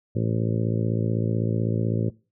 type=harmonic tone; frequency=55.9 Hz; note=A1; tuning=28 cents sharp; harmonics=2 / 3 / 4 / 5 / 6 / 7 / 8 / 9 / 10; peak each=-24 / -29 / -30 / -36 / -33 / -34 / -38 / -37 / -40 dBFS; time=0.15-2.1 s; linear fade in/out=10 ms; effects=noise-tail reverb RT60 0.3 s tail -21 dB re dry